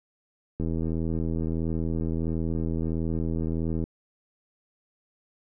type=click train; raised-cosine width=3 ms; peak=-17 dBFS; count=265; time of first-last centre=0.6-3.839 s; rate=81.5 Hz; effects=none